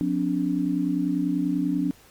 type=tone cluster; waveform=sine; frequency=178.4 / 258.6 / 288.8 Hz; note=F3 / C4 / D4; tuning=+37 / -20 / -29 cents; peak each=-27 / -27 / -24 dBFS; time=0.01-1.91 s; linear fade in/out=0 ms; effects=pink hiss -53 dBFS RMS until 2.1 s + MP3 96 kbps